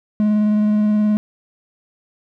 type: tone with vibrato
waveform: triangle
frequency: 211 Hz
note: G#3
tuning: 28 cents sharp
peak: -11 dBFS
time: 0.2-1.17 s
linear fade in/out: 0 ms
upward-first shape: square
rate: 19 Hz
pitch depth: 11 cents each way
effects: none